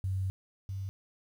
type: tone pair in turn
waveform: sine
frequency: 95 / 96.94 Hz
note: F#2 / G2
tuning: +46 / -19 cents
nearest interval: unison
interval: 35 cents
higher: second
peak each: -29 / -34 dBFS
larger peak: first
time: 0.04-0.3 / 0.69-0.89 s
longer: first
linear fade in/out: 0 ms
effects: 10-bit